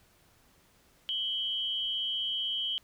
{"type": "tone pair together", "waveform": "sine", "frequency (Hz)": [2995, 3211], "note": ["F#7", "G7"], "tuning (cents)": [20, 41], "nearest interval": "minor second", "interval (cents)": 121, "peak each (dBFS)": [-33, -32], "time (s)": [1.09, 2.78], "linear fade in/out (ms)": 0, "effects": ["pink hiss -64 dBFS RMS until 2.83 s"]}